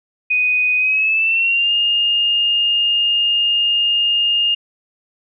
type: tone with pitch glide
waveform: sine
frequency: 2492 to 2830 Hz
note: D#7 to F7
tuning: +2 to +22 cents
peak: -13 dBFS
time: 0.3-4.55 s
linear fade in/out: 10 ms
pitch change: +220 cents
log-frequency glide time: 0.77-1.73 s
effects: none